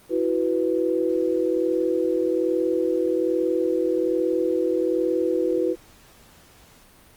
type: chord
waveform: sine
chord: E suspended second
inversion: none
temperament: just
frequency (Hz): 329.6 / 370.8 / 494.4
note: E4 / F#4 / B4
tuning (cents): 0 / +4 / +2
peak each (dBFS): -24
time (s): 0.09-5.76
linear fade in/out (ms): 50
effects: pink hiss -52 dBFS RMS until 7.16 s + Opus 32 kbps